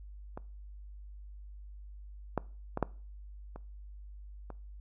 clicks, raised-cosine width 1 ms, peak -26 / -15 / -19 / -13 / -30 / -29 dBFS, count 6, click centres 0.375 / 2.377 / 2.774 / 2.827 / 3.56 / 4.503 s, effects noise-tail reverb RT60 0.4 s tail -22 dB re dry + added 50 Hz sine -45 dBFS peak until 4.8 s

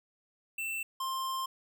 square tone pair in turn, 2676 / 1053.7 Hz, E7 / C6, +25 / +12 cents, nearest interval octave + major third, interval 1613 cents, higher first, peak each -34 / -33 dBFS, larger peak second, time 0.58-0.83 / 1-1.46 s, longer second, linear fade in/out 5 ms, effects none

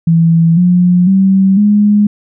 sine tone with pitch steps, 165.5 / 178.41 / 192.32 / 207.3 Hz, E3 / F3 / G3 / G#3, +7 / +37 / -33 / -3 cents, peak -5 dBFS, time 0.07-2.07 s, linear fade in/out 5 ms, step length 500 ms, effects none

